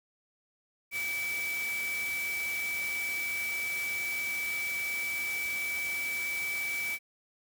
sine tone in noise, 2300 Hz, D7, 37 cents flat, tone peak -31 dBFS, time 0.91-6.99 s, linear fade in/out 50 ms, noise white, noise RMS -41 dBFS, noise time 0.91-6.99 s, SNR +7 dB, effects none

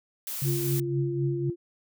blue noise, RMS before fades -34 dBFS, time 0.27-0.8 s, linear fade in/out 2 ms
sine tone with tremolo, 137.4 Hz, C#3, 15 cents flat, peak -23 dBFS, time 0.42-1.5 s, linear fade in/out 2 ms, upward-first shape triangle, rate 3.9 Hz, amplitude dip 70%
sine tone, 346 Hz, F4, 16 cents flat, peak -29 dBFS, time 0.44-1.56 s, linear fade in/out 50 ms
effects none

